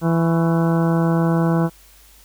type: harmonic tone with a mistuned harmonic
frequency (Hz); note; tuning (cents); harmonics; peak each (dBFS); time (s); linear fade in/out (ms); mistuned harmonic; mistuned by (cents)
166.2; E3; +15; 1 / 2 / 3 / 4 / 5 / 6 / 7 / 8 / 9; -16 / -22 / -26 / -28 / -30 / -32 / -33 / -34 / -35; 0.01-1.7; 50; 7; -80
effects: added 50 Hz sine -50 dBFS peak until 2.24 s + white hiss -50 dBFS RMS until 2.24 s